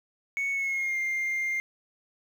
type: tone with pitch glide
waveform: sine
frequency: 2217 to 2108 Hz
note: C#7 to C7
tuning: 0 to +12 cents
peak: -24 dBFS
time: 0.37-1.6 s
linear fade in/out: 0 ms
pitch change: -88 cents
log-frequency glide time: 0.51-0.98 s
effects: tanh soft clip ceiling -25 dBFS + 9-bit